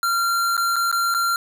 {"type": "tone with dropouts", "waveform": "square", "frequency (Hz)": 1378, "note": "F6", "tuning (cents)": -24, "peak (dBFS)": -19, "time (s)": [0.03, 1.36], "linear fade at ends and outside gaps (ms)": 1, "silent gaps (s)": [[0.568, 0.577], [0.759, 0.764], [0.915, 0.926], [1.141, 1.147]], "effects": []}